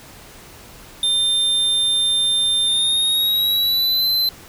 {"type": "tone with pitch glide", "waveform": "square", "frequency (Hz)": [3600, 4064], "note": ["A7", "B7"], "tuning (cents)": [39, 49], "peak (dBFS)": -16, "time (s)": [1.03, 4.29], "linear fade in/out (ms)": 2, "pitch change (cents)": 210, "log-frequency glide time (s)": [2.66, 4.08], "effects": ["pink hiss -42 dBFS RMS until 4.48 s"]}